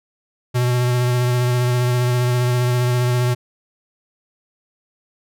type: tone with vibrato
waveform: square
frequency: 123.47 Hz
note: B2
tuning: in tune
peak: -16 dBFS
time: 0.54-3.35 s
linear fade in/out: 20 ms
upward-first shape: triangle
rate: 15 Hz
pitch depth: 21 cents each way
effects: none